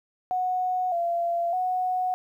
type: tone with pitch steps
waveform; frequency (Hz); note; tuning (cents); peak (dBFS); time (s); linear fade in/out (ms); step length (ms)
sine; 735 / 686 / 736; F#5 / F5 / F#5; -12 / -31 / -9; -23; 0.31-2.14; 0; 610
effects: 10-bit